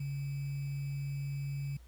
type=tone with sample-and-hold; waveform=sine; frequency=140 Hz; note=C#3; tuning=18 cents sharp; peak=-34 dBFS; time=0-1.77 s; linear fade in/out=5 ms; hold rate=2450 Hz; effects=added 60 Hz sine -52 dBFS peak until 1.87 s + pink hiss -66 dBFS RMS until 1.87 s